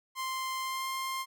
sawtooth tone with pitch glide, 1046.5 to 1056.8 Hz, C6 to C6, 0 to +17 cents, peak -29 dBFS, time 0.15-1.26 s, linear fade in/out 50 ms, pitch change +17 cents, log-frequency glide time 0.61-0.88 s, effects none

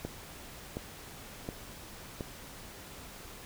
click train, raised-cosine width 2 ms, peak -22 dBFS, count 4, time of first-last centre 0.05-2.208 s, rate 1.39 Hz, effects pink hiss -48 dBFS RMS until 3.45 s

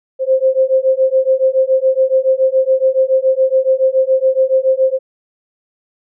sine beating tone pair, 522 / 529.1 Hz, C5 / C5, -4 / +19 cents, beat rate 7.1 Hz, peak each -13 dBFS, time 0.19-4.99 s, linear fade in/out 50 ms, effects none

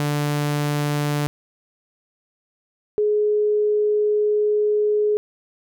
sawtooth / sine tone pair in turn, 146.83 / 420.4 Hz, D3 / G#4, 0 / +21 cents, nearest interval octave + tritone, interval 1821 cents, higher second, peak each -16 dBFS, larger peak neither, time 0-1.27 / 2.98-5.17 s, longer second, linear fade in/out 0 ms, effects none

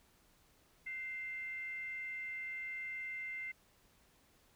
sine tone with frequency modulation, 2093 Hz, C7, in tune, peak -40 dBFS, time 0.86-3.52 s, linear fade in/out 10 ms, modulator 587 Hz, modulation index 0.27, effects pink hiss -69 dBFS RMS until 4.55 s

